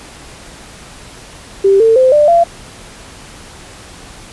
sine tone with pitch steps, 391.8 / 450.1 / 517 / 593.9 / 682.2 Hz, G4 / A4 / C5 / D5 / F5, -1 / +39 / -21 / +19 / -41 cents, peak -5 dBFS, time 1.64-2.44 s, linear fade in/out 10 ms, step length 160 ms, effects pink hiss -35 dBFS RMS until 4.32 s + resampled to 24000 Hz

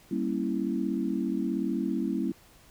sine chord, G diminished seventh, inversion none, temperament equal with one note detuned, 196 / 233.1 / 274.2 / 329.6 Hz, G3 / Bb3 / Db4 / Fb4, 0 / 0 / -19 / 0 cents, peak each -32 dBFS, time 0.11-2.32 s, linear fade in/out 5 ms, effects pink hiss -57 dBFS RMS until 2.7 s

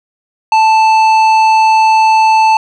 triangle tone with tanh clipping, 880 Hz, A5, in tune, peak -7 dBFS, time 0.52-2.57 s, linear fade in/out 2 ms, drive 15 dB, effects none

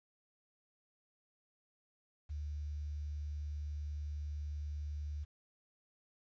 sine tone with quantisation, 74.1 Hz, D2, 16 cents sharp, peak -38 dBFS, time 2.29-5.25 s, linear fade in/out 20 ms, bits 11, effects resampled to 16000 Hz

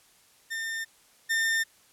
40% pulse tone pair in turn, 1807 / 1807 Hz, A6 / A6, +46 / +46 cents, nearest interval unison, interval 0 cents, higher neither, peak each -30 / -23 dBFS, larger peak second, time 0.5-0.85 / 1.29-1.64 s, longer neither, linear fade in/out 20 ms, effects white hiss -60 dBFS RMS until 1.92 s + low-pass 12000 Hz 12 dB/octave

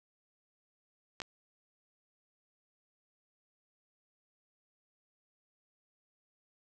clicks, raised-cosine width 0.2 ms, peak -22 dBFS, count 2, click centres 1.202 / 1.218 s, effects none

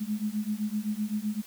sine beating tone pair, 207.7 / 215.5 Hz, G#3 / A3, 0 / -36 cents, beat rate 7.8 Hz, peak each -31 dBFS, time 0-1.42 s, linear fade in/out 20 ms, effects white hiss -50 dBFS RMS until 1.46 s

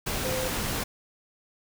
sine tone in noise, 516 Hz, C5, 24 cents flat, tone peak -30 dBFS, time 0.24-0.49 s, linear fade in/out 10 ms, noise pink, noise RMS -30 dBFS, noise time 0.06-0.84 s, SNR -3 dB, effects none

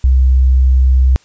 sine tone, 64.6 Hz, C2, 21 cents flat, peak -6 dBFS, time 0.04-1.16 s, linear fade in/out 0 ms, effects white hiss -50 dBFS RMS until 1.24 s + resampled to 16000 Hz

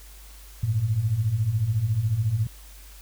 sine beating tone pair, 99.7 / 113.7 Hz, G2 / A#2, +30 / -43 cents, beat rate 14 Hz, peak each -27 / -22 dBFS, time 0.63-2.47 s, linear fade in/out 5 ms, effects added 50 Hz sine -44 dBFS peak until 3.01 s + white hiss -50 dBFS RMS until 3.01 s

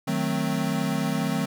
square chord, D# diminished seventh, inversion none, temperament equal, 155.56 / 185 / 220 / 261.6 Hz, D#3 / F#3 / A3 / C4, 0 / 0 / 0 / 0 cents, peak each -30 dBFS, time 0.07-1.46 s, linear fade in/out 10 ms, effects none

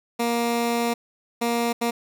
15% pulse tone bursts at uneven times, 235.3 Hz, A#3, 16 cents sharp, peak -15 dBFS, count 3, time 0.19-0.94 / 1.41-1.73 / 1.81-1.91 s, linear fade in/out 10 ms, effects none

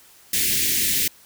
white band-stop noise, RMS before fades -21 dBFS, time 0.33-1.08 s, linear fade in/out 5 ms, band 410 to 1800 Hz, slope 48 dB/octave, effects white hiss -51 dBFS RMS until 1.25 s

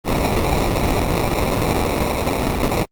pink noise with sample-and-hold, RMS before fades -18 dBFS, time 0.04-2.86 s, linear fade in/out 50 ms, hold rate 1575 Hz, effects Opus 24 kbps

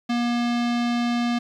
square tone with low-pass filter, 238.9 Hz, A#3, 43 cents sharp, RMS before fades -23 dBFS, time 0.09-1.39 s, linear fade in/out 10 ms, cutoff 4300 Hz, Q 1.3, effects 9-bit

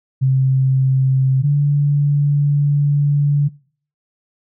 sine tone pair in turn, 132.5 / 144.28 Hz, C3 / D3, +22 / -30 cents, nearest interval minor second, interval 148 cents, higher second, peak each -11 dBFS, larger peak neither, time 0.21-1.43 / 1.43-3.49 s, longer second, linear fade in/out 20 ms, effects noise-tail reverb RT60 0.5 s tail -23 dB re dry

